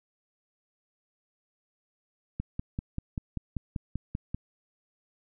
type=click train; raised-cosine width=5 ms; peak=-19 dBFS; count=11; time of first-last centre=2.4-4.346 s; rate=5.14 Hz; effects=none